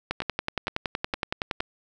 two click trains, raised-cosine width 0.3 ms, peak -10 / -17 dBFS, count 17 / 4, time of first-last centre 0.11-1.605 / 0.22-1.602 s, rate 10.7 / 2.17 Hz, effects none

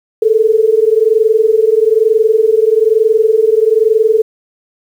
sine tone pair together, 430.4 / 451.5 Hz, A4 / A4, -38 / +45 cents, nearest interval minor second, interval 83 cents, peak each -10 dBFS, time 0.22-4.22 s, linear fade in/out 5 ms, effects 7-bit

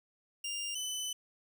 20% pulse tone pair in turn, 2800 / 3012 Hz, F7 / F#7, +4 / +30 cents, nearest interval minor second, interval 126 cents, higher second, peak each -31 / -30 dBFS, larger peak second, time 0.44-0.75 / 0.75-1.13 s, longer second, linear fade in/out 5 ms, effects none

